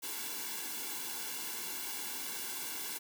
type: noise with comb filter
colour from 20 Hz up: white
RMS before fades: -40 dBFS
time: 0.02-2.99 s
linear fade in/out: 20 ms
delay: 1.6 ms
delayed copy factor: -0.8
effects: high-pass 200 Hz 12 dB/octave